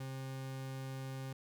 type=tone; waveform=40% pulse; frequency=133.1 Hz; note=C3; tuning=30 cents sharp; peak=-40 dBFS; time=0-1.33 s; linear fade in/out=5 ms; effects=none